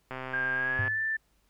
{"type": "click train", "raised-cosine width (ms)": 0.5, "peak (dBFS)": -22, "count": 101, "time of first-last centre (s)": [0.11, 0.879], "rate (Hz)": 130}
{"type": "tone with pitch glide", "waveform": "sine", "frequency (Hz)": [1604, 1769.5], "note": ["G6", "A6"], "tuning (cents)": [39, 9], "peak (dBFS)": -27, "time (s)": [0.33, 1.17], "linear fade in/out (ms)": 10, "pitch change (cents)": 170, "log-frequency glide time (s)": [0.53, 0.98]}
{"type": "tone with exponential decay", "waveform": "sine", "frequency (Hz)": 103.83, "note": "G#2", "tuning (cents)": 0, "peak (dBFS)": -26, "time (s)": [0.79, 1.09], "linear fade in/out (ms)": 0, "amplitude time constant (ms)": 65}
{"effects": ["added 50 Hz sine -70 dBFS peak until 1.49 s", "pink hiss -71 dBFS RMS until 1.49 s"]}